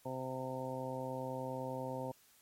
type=harmonic tone; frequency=130 Hz; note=C3; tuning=11 cents flat; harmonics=1 / 2 / 3 / 4 / 5 / 6 / 7; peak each=-45 / -45 / -49 / -42 / -48 / -51 / -45 dBFS; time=0.05-2.12 s; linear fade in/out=10 ms; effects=white hiss -66 dBFS RMS until 2.41 s + MP3 64 kbps